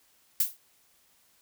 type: noise with exponential decay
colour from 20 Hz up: violet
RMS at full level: -20 dBFS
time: 0.4-0.57 s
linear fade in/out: 2 ms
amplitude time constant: 36 ms
effects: white hiss -65 dBFS RMS until 1.41 s